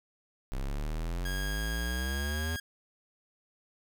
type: exponential sweep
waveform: square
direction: up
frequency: 32.07 to 82.9 Hz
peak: -32 dBFS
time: 0.52-2.56 s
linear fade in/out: 0 ms
type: tone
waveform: sawtooth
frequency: 1634 Hz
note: G#6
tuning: 29 cents flat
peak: -33 dBFS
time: 1.25-2.6 s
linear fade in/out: 5 ms
effects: none